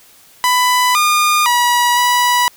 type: tone with pitch steps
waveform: sawtooth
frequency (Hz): 996 / 1214 / 968 / 979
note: B5 / D#6 / B5 / B5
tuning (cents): +14 / -43 / -35 / -15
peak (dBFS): -7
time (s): 0.44-2.48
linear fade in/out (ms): 0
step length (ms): 510
effects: white hiss -46 dBFS RMS until 2.56 s